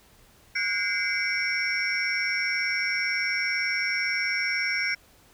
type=tone cluster; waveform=sine; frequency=1458 / 1609 / 2071 / 2273 / 5470 Hz; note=F#6 / G6 / C7 / C#7 / F8; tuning=-26 / +45 / -18 / +43 / -37 cents; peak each=-33 / -32 / -28 / -28 / -32 dBFS; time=0.55-4.95 s; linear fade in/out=10 ms; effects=tanh soft clip ceiling -16 dBFS + pink hiss -57 dBFS RMS until 5.33 s